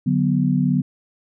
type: chord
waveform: sine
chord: B minor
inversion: first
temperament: equal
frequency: 146.83 / 185 / 246.9 Hz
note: D3 / F#3 / B3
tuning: 0 / 0 / 0 cents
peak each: -20 dBFS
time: 0.06-0.82 s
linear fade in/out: 10 ms
effects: none